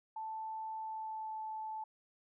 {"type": "tone with pitch glide", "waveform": "sine", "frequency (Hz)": [880, 872.4], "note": ["A5", "A5"], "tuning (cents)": [0, -15], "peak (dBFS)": -39, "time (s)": [0.16, 1.84], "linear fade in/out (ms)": 5, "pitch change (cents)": -15, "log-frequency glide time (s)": [0.78, 1.39], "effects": []}